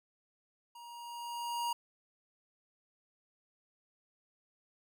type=tone with level ramp; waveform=square; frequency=947 Hz; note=A#5; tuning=27 cents sharp; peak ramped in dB=-50 to -32 dBFS; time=0.75-1.73 s; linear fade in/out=5 ms; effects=none